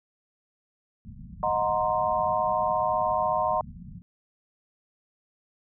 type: low-pass noise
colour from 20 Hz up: white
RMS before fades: -43 dBFS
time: 1.05-4.02 s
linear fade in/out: 0 ms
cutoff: 230 Hz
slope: 96 dB/octave
type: chord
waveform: sine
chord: C half-diminished seventh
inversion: first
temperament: equal with one note detuned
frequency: 622.3 / 730.2 / 932.3 / 1046.5 Hz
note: Eb5 / Gb5 / Bb5 / C6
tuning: 0 / -23 / 0 / 0 cents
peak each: -28 dBFS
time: 1.43-3.61 s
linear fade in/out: 2 ms
effects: none